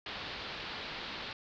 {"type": "low-pass noise", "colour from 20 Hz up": "white", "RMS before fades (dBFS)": -42, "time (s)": [0.06, 1.33], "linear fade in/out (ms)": 2, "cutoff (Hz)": 4400, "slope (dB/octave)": 48, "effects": []}